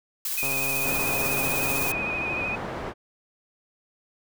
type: noise with tremolo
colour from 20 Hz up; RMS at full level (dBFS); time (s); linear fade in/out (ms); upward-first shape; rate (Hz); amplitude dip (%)
blue; -28; 0.25-1.92; 2; sine; 16; 25
type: tone with vibrato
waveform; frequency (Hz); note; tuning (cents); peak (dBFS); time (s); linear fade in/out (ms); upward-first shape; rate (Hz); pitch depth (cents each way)
sine; 2489; D#7; 0; -27; 0.37-2.56; 10; sine; 13; 30
type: click train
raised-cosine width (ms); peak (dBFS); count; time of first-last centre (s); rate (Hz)
1; -21; 203; 0.43-1.915; 136
type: low-pass noise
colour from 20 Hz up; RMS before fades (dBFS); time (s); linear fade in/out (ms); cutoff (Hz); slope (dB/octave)
white; -33; 0.82-2.94; 50; 950; 12
effects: none